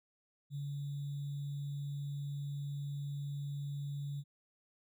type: tone with sample-and-hold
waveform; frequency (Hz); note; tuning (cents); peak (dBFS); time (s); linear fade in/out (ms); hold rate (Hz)
sine; 142.4; C#3; +47; -37; 0.5-4.24; 50; 3675
effects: none